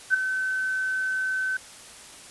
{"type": "tone with ADSR envelope", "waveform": "sine", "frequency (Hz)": 1527, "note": "G6", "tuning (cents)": -46, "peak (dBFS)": -14, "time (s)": [0.1, 1.57], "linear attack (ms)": 41, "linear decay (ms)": 8, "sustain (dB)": -10, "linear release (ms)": 4, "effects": ["white hiss -45 dBFS RMS until 2.3 s", "resampled to 24000 Hz"]}